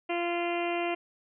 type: harmonic tone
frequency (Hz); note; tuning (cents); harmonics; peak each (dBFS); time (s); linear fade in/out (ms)
345.4; F4; -19; 1 / 2 / 3 / 4 / 5 / 6 / 7 / 8 / 9; -31 / -32 / -40 / -43 / -47 / -40 / -40 / -39 / -47; 0.09-0.95; 10
effects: none